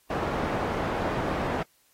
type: low-pass noise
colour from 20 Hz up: white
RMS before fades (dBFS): -29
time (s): 0.1-1.63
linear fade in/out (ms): 5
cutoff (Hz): 840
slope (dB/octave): 12
effects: white hiss -65 dBFS RMS until 1.93 s + AAC 48 kbps